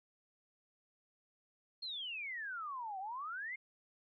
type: exponential two-way sweep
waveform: sine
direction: down then up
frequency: 4321 to 740 to 2174 Hz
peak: -40 dBFS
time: 1.82-3.56 s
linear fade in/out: 10 ms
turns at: 2.99 s
effects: none